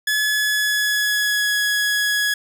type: tone with pitch glide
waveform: sawtooth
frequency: 1708 to 1676.7 Hz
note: G#6 to G#6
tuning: +48 to +16 cents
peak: -14 dBFS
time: 0.07-2.34 s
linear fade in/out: 5 ms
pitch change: -32 cents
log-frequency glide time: 0.24-1.58 s
effects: none